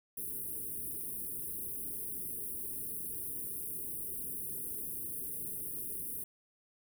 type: band-stop noise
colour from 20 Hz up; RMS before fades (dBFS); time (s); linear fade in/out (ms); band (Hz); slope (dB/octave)
white; -40; 0.17-6.24; 5; 460 to 9100; 96
effects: none